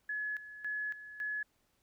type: tone with tremolo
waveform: sine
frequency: 1700 Hz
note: G#6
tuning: 40 cents sharp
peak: -34 dBFS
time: 0.09-1.43 s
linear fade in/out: 5 ms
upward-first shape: square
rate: 1.8 Hz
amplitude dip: 75%
effects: pink hiss -75 dBFS RMS until 1.82 s